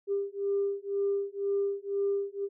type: beating tone pair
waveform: sine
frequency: 398.1 / 400.1 Hz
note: G4 / G4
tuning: +27 / +35 cents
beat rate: 2 Hz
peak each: -30 dBFS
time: 0.07-2.49 s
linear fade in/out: 50 ms
effects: tanh soft clip ceiling -20 dBFS